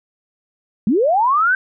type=linear sweep; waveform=sine; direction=up; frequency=182.7 to 1568 Hz; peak=-12 dBFS; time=0.87-1.55 s; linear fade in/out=2 ms; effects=none